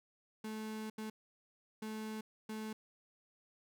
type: tone bursts at uneven times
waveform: 35% pulse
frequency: 217.3 Hz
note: A3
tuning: 21 cents flat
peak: -39 dBFS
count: 4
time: 0.44-0.9 / 0.98-1.1 / 1.82-2.21 / 2.49-2.73 s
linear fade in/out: 5 ms
effects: none